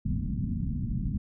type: low-pass noise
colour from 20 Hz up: white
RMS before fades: -30 dBFS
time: 0.05-1.18 s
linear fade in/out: 10 ms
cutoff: 230 Hz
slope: 48 dB/octave
effects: none